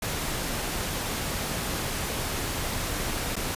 pink noise with dropouts, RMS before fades -30 dBFS, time 0.02-3.55 s, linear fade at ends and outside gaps 5 ms, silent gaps 3.357-3.364 s, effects resampled to 32000 Hz

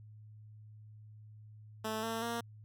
10% pulse tone with pitch steps, 218.8 / 226.1 / 233.7 Hz, A3 / A3 / A#3, -9 / +47 / +5 cents, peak -27 dBFS, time 1.84-2.41 s, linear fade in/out 10 ms, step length 190 ms, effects added 107 Hz sine -51 dBFS peak until 2.64 s

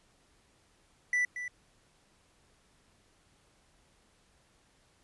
triangle tone with echo, 1975.5 Hz, B6, in tune, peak -24 dBFS, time 1.13-1.25 s, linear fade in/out 2 ms, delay 230 ms, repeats 1, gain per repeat -10 dB, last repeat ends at 1.48 s, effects pink hiss -67 dBFS RMS until 5.03 s + resampled to 24000 Hz

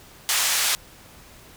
white band-pass noise, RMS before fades -22 dBFS, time 0.29-0.75 s, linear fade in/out 0 ms, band 920 to 9100 Hz, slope 12 dB/octave, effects pink hiss -48 dBFS RMS until 1.56 s

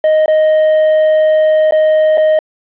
triangle tone with dropouts, 622.3 Hz, D#5, in tune, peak -5 dBFS, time 0.04-2.39 s, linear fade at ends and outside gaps 2 ms, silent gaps 0.26-0.28 / 1.71-1.722 / 2.174-2.179 s, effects resampled to 8000 Hz + 7-bit

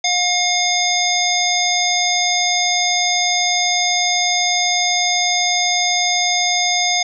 harmonic tone, 716 Hz, F5, 43 cents sharp, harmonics 1 / 3 / 5 / 7 / 9, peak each -21 / -21 / -21 / -21 / -21 dBFS, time 0.04-7.03 s, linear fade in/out 5 ms, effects none

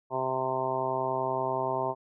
harmonic tone, 130.5 Hz, C3, 4 cents flat, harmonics 1 / 2 / 3 / 4 / 5 / 6 / 7 / 8, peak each -40 / -42 / -34 / -39 / -32 / -38 / -32 / -36 dBFS, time 0.1-1.95 s, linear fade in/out 50 ms, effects none

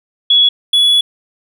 sine / triangle tone pair in turn, 3373 / 3396 Hz, G#7 / G#7, +26 / +38 cents, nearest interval unison, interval 12 cents, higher second, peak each -6 dBFS, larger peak neither, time 0.3-0.49 / 0.73-1.01 s, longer second, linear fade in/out 5 ms, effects none

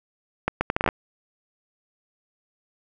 accelerating click train, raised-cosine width 0.5 ms, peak -6 dBFS, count 9, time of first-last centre 0.48-0.888 s, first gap 130 ms, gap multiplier 0.7, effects none

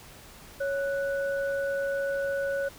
sine tone pair together, 554.4 / 1480.1 Hz, C#5 / F#6, 0 / 0 cents, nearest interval octave + perfect fourth, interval 1700 cents, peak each -27 / -34 dBFS, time 0.6-2.69 s, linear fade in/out 10 ms, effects pink hiss -49 dBFS RMS until 2.78 s

